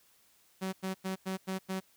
sawtooth tone bursts, 189.2 Hz, F#3, 39 cents sharp, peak -29 dBFS, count 6, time 0.61-1.805 s, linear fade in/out 20 ms, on 120 ms, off 95 ms, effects white hiss -66 dBFS RMS until 1.96 s

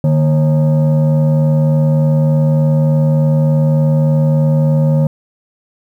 sine tone with frequency modulation, 151.8 Hz, D#3, 42 cents flat, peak -7 dBFS, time 0.04-5.07 s, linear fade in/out 2 ms, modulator 387 Hz, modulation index 0.59, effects tanh soft clip ceiling -6 dBFS + 8-bit

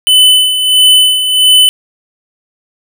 square tone with tremolo, 3014 Hz, F#7, 31 cents sharp, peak -3 dBFS, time 0.07-1.69 s, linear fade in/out 0 ms, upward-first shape sine, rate 1.5 Hz, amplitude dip 60%, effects none

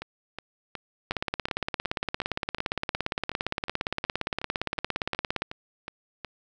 two click trains, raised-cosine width 0.3 ms, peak -11 / -19 dBFS, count 76 / 18, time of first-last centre 1.11-5.42 / 0.02-6.247 s, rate 17.4 / 2.73 Hz, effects none

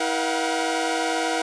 sawtooth tone cluster, 323.5 / 479.1 / 709 / 757 Hz, E4 / A#4 / F5 / F#5, -32 / +47 / +26 / +39 cents, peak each -24 dBFS, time 0-1.42 s, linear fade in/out 5 ms, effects resampled to 22050 Hz + 8-bit

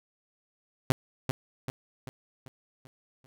sawtooth tone with echo, 130.3 Hz, C3, 7 cents flat, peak -16 dBFS, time 0.9-0.92 s, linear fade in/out 0 ms, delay 390 ms, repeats 6, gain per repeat -6 dB, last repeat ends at 3.26 s, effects none

